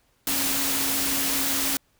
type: tone in noise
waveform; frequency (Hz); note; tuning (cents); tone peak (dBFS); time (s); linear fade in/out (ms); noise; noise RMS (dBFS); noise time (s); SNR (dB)
sine; 273.9; C#4; -21; -33; 0.27-1.77; 2; white; -25; 0.27-1.77; -11
effects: pink hiss -66 dBFS RMS until 1.99 s